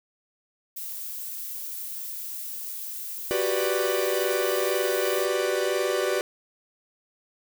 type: noise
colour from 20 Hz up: violet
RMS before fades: -35 dBFS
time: 0.76-5.26 s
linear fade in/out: 10 ms
type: chord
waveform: 45% pulse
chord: G major seventh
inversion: third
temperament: equal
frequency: 370 / 392 / 493.9 / 587.3 Hz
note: F#4 / G4 / B4 / D5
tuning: 0 / 0 / 0 / 0 cents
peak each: -29 dBFS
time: 3.31-6.21 s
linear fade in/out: 0 ms
effects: none